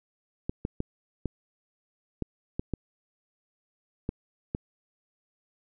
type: clicks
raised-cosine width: 3 ms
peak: -16 dBFS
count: 9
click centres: 0.495 / 0.651 / 0.804 / 1.257 / 2.223 / 2.595 / 2.737 / 4.091 / 4.549 s
effects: none